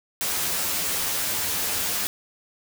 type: noise with comb filter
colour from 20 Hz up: white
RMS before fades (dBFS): -26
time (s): 0.21-2.07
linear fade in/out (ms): 0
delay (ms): 11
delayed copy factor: +0.7
effects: none